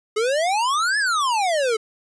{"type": "exponential two-way sweep", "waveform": "square", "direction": "up then down", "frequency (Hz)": [415.3, 1752, 425.6], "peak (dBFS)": -19, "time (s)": [0.16, 1.77], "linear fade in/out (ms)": 10, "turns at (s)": 0.98, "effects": ["resampled to 22050 Hz"]}